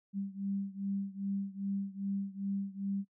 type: beating tone pair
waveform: sine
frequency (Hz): 196.4 / 198.9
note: G3 / G3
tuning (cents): +4 / +25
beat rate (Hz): 2.5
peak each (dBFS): -36 / -38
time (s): 0.13-3.05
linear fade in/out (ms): 50
effects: noise-tail reverb RT60 0.1 s tail -23 dB re dry